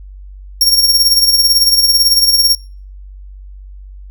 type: tone with tremolo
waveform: sawtooth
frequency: 5540 Hz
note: F8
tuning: 15 cents flat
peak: -3 dBFS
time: 0.61-2.55 s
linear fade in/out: 2 ms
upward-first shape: sine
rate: 18 Hz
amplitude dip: 60%
effects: noise-tail reverb RT60 0.4 s tail -25 dB re dry + added 48 Hz sine -30 dBFS peak until 4.1 s